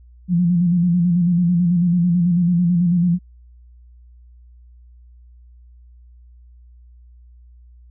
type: tone with vibrato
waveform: sine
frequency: 174.61 Hz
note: F3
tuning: in tune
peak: -13 dBFS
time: 0.28-3.19 s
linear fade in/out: 50 ms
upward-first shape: square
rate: 9.1 Hz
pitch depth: 49 cents each way
effects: added 60 Hz sine -43 dBFS peak until 7.9 s